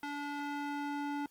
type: tone with band-pass filter sweep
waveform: square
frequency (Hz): 288.5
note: D4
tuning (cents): -31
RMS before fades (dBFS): -38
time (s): 0.03-1.26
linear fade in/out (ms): 2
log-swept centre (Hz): 1400 to 730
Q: 0.72
effects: white hiss -68 dBFS RMS until 1.3 s + Opus 24 kbps